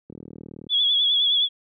click train, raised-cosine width 3 ms, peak -24 dBFS, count 23, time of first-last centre 0.1-0.667 s, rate 38.8 Hz
sine tone with vibrato, 3384 Hz, G#7, 32 cents sharp, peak -17 dBFS, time 0.69-1.49 s, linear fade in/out 50 ms, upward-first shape triangle, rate 9.7 Hz, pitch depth 63 cents each way
effects high-pass 150 Hz 12 dB/octave

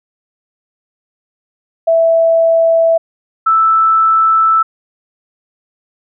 sine tone pair in turn, 659.3 / 1318.6 Hz, E5 / E6, 0 / 0 cents, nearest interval octave, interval 1200 cents, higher second, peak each -7 dBFS, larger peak neither, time 1.87-2.98 / 3.46-4.63 s, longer second, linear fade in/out 10 ms, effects none

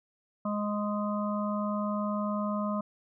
harmonic tone, 207.7 Hz, G#3, in tune, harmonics 1 / 3 / 5 / 6, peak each -30 / -35 / -37 / -38 dBFS, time 0.45-2.81 s, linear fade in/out 5 ms, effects none

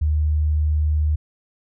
sine tone, 76.1 Hz, D#2, 38 cents flat, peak -16 dBFS, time 0.01-1.16 s, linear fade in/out 10 ms, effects none

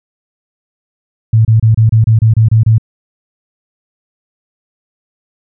sine tone bursts, 111.3 Hz, A2, 20 cents sharp, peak -4 dBFS, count 10, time 1.33-2.782 s, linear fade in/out 5 ms, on 120 ms, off 28 ms, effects none

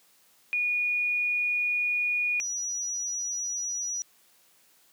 sine tone pair in turn, 2450 / 5846 Hz, D#7 / F#8, -27 / -22 cents, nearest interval octave + minor third, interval 1505 cents, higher second, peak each -24 / -29 dBFS, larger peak first, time 0.53-2.4 / 2.4-4.02 s, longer first, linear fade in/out 0 ms, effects white hiss -62 dBFS RMS until 4.92 s + high-pass 150 Hz 12 dB/octave

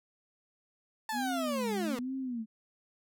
30% pulse linear sweep, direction down, 892 to 226.2 Hz, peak -30 dBFS, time 1.09-1.99 s, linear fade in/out 2 ms
sine tone with vibrato, 233.1 Hz, A#3, in tune, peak -33 dBFS, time 1.12-2.46 s, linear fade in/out 50 ms, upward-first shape sine, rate 1.2 Hz, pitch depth 230 cents each way
effects none

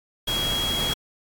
sine tone in noise, 3300 Hz, G#7, 12 cents flat, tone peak -24 dBFS, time 0.27-0.94 s, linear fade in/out 10 ms, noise pink, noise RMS -29 dBFS, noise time 0.27-0.94 s, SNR +2 dB, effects AAC 64 kbps

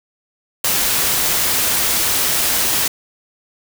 white noise, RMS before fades -17 dBFS, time 0.64-2.88 s, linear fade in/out 5 ms, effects none

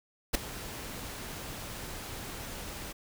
pink noise with ADSR envelope, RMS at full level -24 dBFS, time 0.33-2.93 s, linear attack 19 ms, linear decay 7 ms, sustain -17 dB, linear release 16 ms, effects none

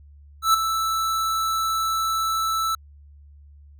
square tone with ADSR envelope, 1318.5 Hz, E6, in tune, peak -13 dBFS, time 0.42-2.75 s, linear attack 120 ms, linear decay 8 ms, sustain -9 dB, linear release 3 ms, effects added 72 Hz sine -45 dBFS peak until 3.79 s

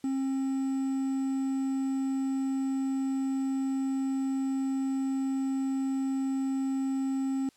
triangle tone with quantisation, 268 Hz, C4, 42 cents sharp, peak -25 dBFS, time 0.04-7.49 s, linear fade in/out 2 ms, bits 8, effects white hiss -64 dBFS RMS until 7.56 s + low-pass 9000 Hz 12 dB/octave

